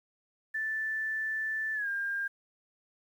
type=tone with pitch glide; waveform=sine; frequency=1760 to 1604.6 Hz; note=A6 to G6; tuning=0 to +40 cents; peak=-30 dBFS; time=0.54-2.28 s; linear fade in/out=10 ms; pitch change=-160 cents; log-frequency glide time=1.74-1.88 s; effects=10-bit